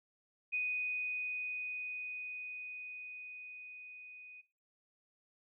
sine tone with level ramp, 2489 Hz, D#7, in tune, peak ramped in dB -32 to -50 dBFS, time 0.52-4.42 s, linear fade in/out 20 ms, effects noise-tail reverb RT60 0.4 s tail -19 dB re dry

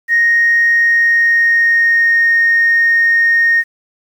sine tone with pitch glide, 1864.7 to 1850.8 Hz, A#6 to A#6, 0 to -13 cents, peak -7 dBFS, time 0.08-3.64 s, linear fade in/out 50 ms, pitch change -13 cents, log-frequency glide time 0.68-2.31 s, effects tanh soft clip ceiling -4 dBFS + 7-bit

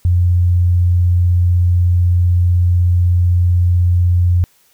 sine tone, 88.4 Hz, F2, 22 cents sharp, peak -9 dBFS, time 0.05-4.44 s, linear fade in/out 0 ms, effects white hiss -54 dBFS RMS until 4.73 s

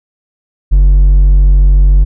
sine tone with hard clipping, 46.87 Hz, F#1, 23 cents sharp, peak -4 dBFS, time 0.71-2.05 s, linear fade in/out 20 ms, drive 3 dB, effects none

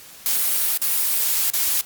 blue noise with dropouts, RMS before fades -20 dBFS, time 0.26-1.81 s, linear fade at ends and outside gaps 1 ms, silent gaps 0.774-0.817 / 1.502-1.536 s, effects white hiss -43 dBFS RMS until 1.85 s + Opus 48 kbps

